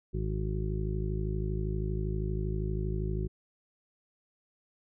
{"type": "harmonic tone", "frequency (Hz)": 52.6, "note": "G#1", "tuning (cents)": 23, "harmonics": [1, 2, 3, 4, 6, 7, 8], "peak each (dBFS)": [-32, -36, -36, -43, -48, -38, -50], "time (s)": [0.13, 3.28], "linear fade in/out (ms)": 20, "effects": []}